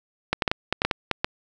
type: clicks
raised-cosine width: 0.3 ms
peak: -5 dBFS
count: 10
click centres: 0.33 / 0.422 / 0.478 / 0.515 / 0.726 / 0.819 / 0.85 / 0.912 / 1.113 / 1.245 s
effects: none